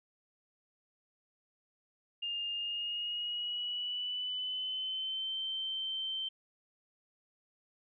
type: tone with pitch glide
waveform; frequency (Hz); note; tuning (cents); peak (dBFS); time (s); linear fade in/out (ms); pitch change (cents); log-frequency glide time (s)
sine; 2818 to 3109; F7 to G7; +15 to -15; -34; 2.22-6.29; 10; +170; 2.53-5.37
effects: none